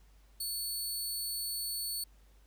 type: tone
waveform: 15% pulse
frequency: 4440 Hz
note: C#8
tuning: 2 cents sharp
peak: -28 dBFS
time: 0.4-2.04 s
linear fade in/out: 5 ms
effects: added 50 Hz sine -58 dBFS peak until 2.46 s + pink hiss -69 dBFS RMS until 2.46 s